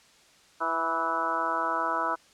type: harmonic tone with a mistuned harmonic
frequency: 164.81 Hz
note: E3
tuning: in tune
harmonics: 2 / 3 / 4 / 5 / 6 / 7 / 8 / 9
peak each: -39 / -40 / -34 / -38 / -30 / -37 / -30 / -35 dBFS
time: 0.6-2.16 s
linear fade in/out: 20 ms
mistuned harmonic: 8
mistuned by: -23 cents
effects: white hiss -58 dBFS RMS until 2.33 s + low-pass 7000 Hz 12 dB/octave